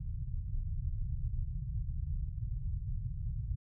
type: low-pass noise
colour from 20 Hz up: pink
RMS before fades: -36 dBFS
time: 0-3.56 s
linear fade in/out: 10 ms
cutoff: 140 Hz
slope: 48 dB/octave
effects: none